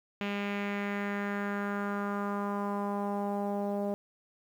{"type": "tone with low-pass filter sweep", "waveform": "sawtooth", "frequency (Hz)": 202.4, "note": "G#3", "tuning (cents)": -44, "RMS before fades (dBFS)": -33, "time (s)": [0.21, 3.94], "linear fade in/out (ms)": 0, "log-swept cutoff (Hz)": [2700, 650], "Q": 2.9, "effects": ["10-bit"]}